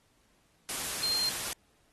sine tone in noise, 4186 Hz, C8, in tune, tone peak -27 dBFS, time 1.03-1.29 s, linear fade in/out 0 ms, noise white, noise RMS -35 dBFS, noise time 0.69-1.53 s, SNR +5 dB, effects pink hiss -69 dBFS RMS until 1.92 s + AAC 32 kbps

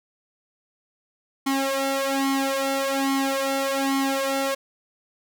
sawtooth tone with flanger, 271.9 Hz, C#4, 33 cents flat, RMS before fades -24 dBFS, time 1.46-4.55 s, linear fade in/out 10 ms, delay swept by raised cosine 0.94 to 2.24 ms, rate 1.2 Hz, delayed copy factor +0.9, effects none

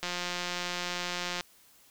click train, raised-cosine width 0.2 ms, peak -16 dBFS, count 245, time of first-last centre 0.03-1.409 s, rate 177 Hz, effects white hiss -60 dBFS RMS until 1.9 s

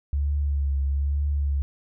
sine tone with vibrato, 70.6 Hz, C#2, 32 cents sharp, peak -21 dBFS, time 0.13-1.62 s, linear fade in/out 0 ms, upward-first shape triangle, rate 1.1 Hz, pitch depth 48 cents each way, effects none

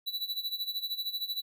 square tone with tremolo, 3951 Hz, B7, in tune, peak -30 dBFS, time 0.06-1.42 s, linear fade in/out 20 ms, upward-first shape sine, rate 13 Hz, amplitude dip 80%, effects none

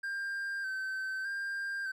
triangle tone with vibrato, 1568 Hz, G6, in tune, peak -32 dBFS, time 0.03-1.92 s, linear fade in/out 10 ms, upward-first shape square, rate 0.82 Hz, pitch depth 30 cents each way, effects none

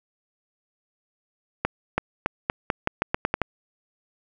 accelerating click train, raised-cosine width 0.5 ms, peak -6 dBFS, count 11, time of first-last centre 1.65-3.417 s, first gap 330 ms, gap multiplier 0.85, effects none

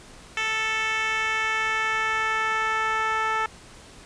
10% pulse tone with band-pass filter sweep, 440 Hz, A4, in tune, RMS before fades -25 dBFS, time 0.37-3.46 s, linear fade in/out 2 ms, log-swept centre 2600 to 1200 Hz, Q 1.3, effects pink hiss -47 dBFS RMS until 4.05 s + resampled to 22050 Hz

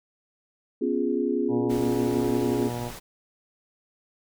sine chord, C# dominant seventh, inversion third, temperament equal, 246.9 / 277.2 / 349.2 / 415.3 Hz, B3 / C#4 / E#4 / G#4, 0 / 0 / 0 / 0 cents, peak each -28 dBFS, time 0.81-2.69 s, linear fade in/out 10 ms
harmonic tone, 120.2 Hz, B2, 46 cents flat, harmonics 1 / 2 / 3 / 4 / 5 / 6 / 7 / 8, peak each -33 / -36 / -38 / -39 / -40 / -41 / -41 / -42 dBFS, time 1.48-2.92 s, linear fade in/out 50 ms
pink noise, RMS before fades -40 dBFS, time 1.69-3 s, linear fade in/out 20 ms
effects none

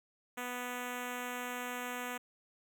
5% pulse tone with notch filter, 246.9 Hz, B3, in tune, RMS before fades -40 dBFS, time 0.37-2.18 s, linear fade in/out 10 ms, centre 4500 Hz, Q 0.99, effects none

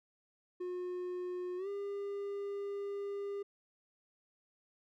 triangle tone with pitch glide, 360 to 401.8 Hz, F#4 to G4, -47 to +43 cents, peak -35 dBFS, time 0.6-3.43 s, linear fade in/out 10 ms, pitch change +190 cents, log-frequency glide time 1.57-1.68 s, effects none

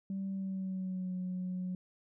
sine tone with pitch glide, 193.8 to 182.92 Hz, G3 to F#3, -20 to -20 cents, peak -33 dBFS, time 0.1-1.75 s, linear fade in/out 2 ms, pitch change -100 cents, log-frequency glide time 0.3-1.14 s, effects tanh soft clip ceiling -31 dBFS

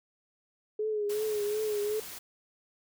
sine tone with vibrato, 422.3 Hz, G#4, 29 cents sharp, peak -28 dBFS, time 0.79-2 s, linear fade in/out 5 ms, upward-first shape triangle, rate 2.7 Hz, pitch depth 59 cents each way
white noise, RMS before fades -43 dBFS, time 1.09-2.19 s, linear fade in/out 10 ms
effects none

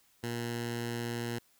10% pulse tone with notch filter, 118.1 Hz, A#2, 23 cents sharp, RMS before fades -36 dBFS, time 0.23-1.39 s, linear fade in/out 10 ms, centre 630 Hz, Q 1.8, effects white hiss -67 dBFS RMS until 1.59 s

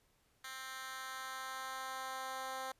10% pulse tone with high-pass filter sweep, 262.5 Hz, C4, 6 cents sharp, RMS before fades -44 dBFS, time 0.44-2.72 s, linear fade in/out 5 ms, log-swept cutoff 1800 to 630 Hz, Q 1.2, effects pink hiss -74 dBFS RMS until 2.79 s + resampled to 32000 Hz

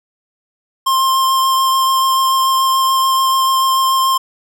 square tone with vibrato, 1058 Hz, C6, 19 cents sharp, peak -12 dBFS, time 0.86-4.18 s, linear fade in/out 10 ms, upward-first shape triangle, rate 6.9 Hz, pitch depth 14 cents each way, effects none

